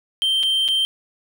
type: tone with dropouts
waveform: triangle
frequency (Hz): 3136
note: G7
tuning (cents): 0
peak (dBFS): -15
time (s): 0.22-0.85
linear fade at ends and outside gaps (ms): 0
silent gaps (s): 0.43-0.434 / 0.68-0.686
effects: none